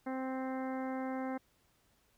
harmonic tone, 261.6 Hz, C4, in tune, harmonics 1 / 2 / 3 / 4 / 5 / 6 / 7 / 8, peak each -37 / -42 / -43 / -49 / -52 / -52 / -55 / -54 dBFS, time 0.06-1.38 s, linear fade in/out 10 ms, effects pink hiss -72 dBFS RMS until 2.17 s

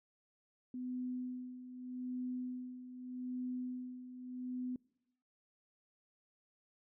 sine tone with tremolo, 251.4 Hz, B3, 31 cents sharp, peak -37 dBFS, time 0.74-4.76 s, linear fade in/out 2 ms, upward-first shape sine, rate 0.82 Hz, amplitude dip 70%, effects noise-tail reverb RT60 1.0 s tail -25 dB re dry

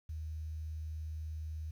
sine tone, 78.3 Hz, D#2, 11 cents sharp, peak -38 dBFS, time 0.09-1.71 s, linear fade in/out 5 ms, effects 11-bit

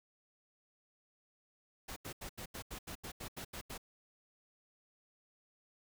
pink noise bursts, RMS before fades -45 dBFS, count 12, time 1.88-3.779 s, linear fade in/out 10 ms, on 84 ms, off 81 ms, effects none

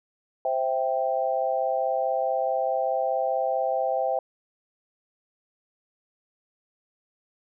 sine chord, C major, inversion none, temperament equal, 523.3 / 659.3 / 784 Hz, C5 / E5 / G5, 0 / 0 / 0 cents, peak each -27 dBFS, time 0.45-4.19 s, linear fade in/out 2 ms, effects none

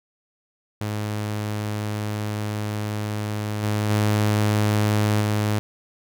sawtooth tone with level steps, 105.5 Hz, G#2, 28 cents sharp, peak -21 / -17 / -14 / -16 dBFS, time 0.81-5.59 s, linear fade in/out 0 ms, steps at 3.62 / 3.89 / 5.2 s, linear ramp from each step 20 ms, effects none

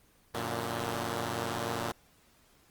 5% pulse chord, Gb augmented, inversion none, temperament equal, 92.5 / 116.54 / 146.83 Hz, Gb2 / Bb2 / D3, 0 / 0 / 0 cents, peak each -27 / -23 / -28 dBFS, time 0.34-1.92 s, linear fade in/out 5 ms, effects pink hiss -64 dBFS RMS until 2.7 s + Opus 24 kbps

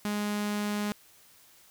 sawtooth tone with notch filter, 207.7 Hz, G#3, in tune, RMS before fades -31 dBFS, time 0.05-0.92 s, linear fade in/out 0 ms, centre 500 Hz, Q 1.9, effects white hiss -58 dBFS RMS until 1.7 s

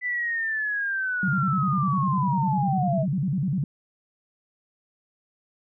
sine linear sweep, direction down, 2000 to 622.3 Hz, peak -24 dBFS, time 0.01-3.06 s, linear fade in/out 50 ms
sine tone with vibrato, 163 Hz, E3, 19 cents flat, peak -22 dBFS, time 1.23-3.64 s, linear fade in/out 2 ms, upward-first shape square, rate 10 Hz, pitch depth 260 cents each way
effects none

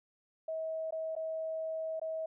sine tone with dropouts, 641 Hz, E5, 49 cents flat, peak -34 dBFS, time 0.48-2.26 s, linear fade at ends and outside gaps 5 ms, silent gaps 0.908-0.923 / 1.153-1.163 / 1.997-2.015 s, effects none

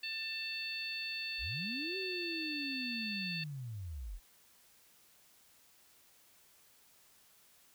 harmonic tone, 890 Hz, A5, 20 cents sharp, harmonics 2 / 3 / 4 / 5, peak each -48 / -40 / -47 / -42 dBFS, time 0.03-3.44 s, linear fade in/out 5 ms
sine linear two-way sweep, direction up then down, 35.12 to 387.2 to 35.12 Hz, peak -40 dBFS, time 1.38-4.2 s, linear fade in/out 50 ms, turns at 1.97 s
effects white hiss -65 dBFS RMS until 7.74 s

